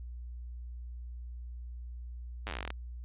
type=slowing click train; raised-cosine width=0.3 ms; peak=-21 dBFS; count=15; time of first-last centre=2.47-2.704 s; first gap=9 ms; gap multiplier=1.09; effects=added 60 Hz sine -40 dBFS peak until 3.04 s + resampled to 8000 Hz